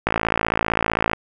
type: click train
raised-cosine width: 0.5 ms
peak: -3 dBFS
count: 60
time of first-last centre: 0.07-1.133 s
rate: 55.5 Hz
effects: none